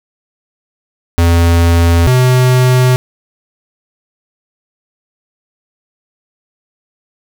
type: tone pair in turn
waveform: square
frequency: 84.8 / 127.06 Hz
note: E2 / B2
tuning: +50 / +50 cents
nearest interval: perfect fifth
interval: 700 cents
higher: second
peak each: -7 dBFS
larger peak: neither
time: 1.18-2.07 / 2.07-2.96 s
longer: neither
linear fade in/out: 0 ms
effects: none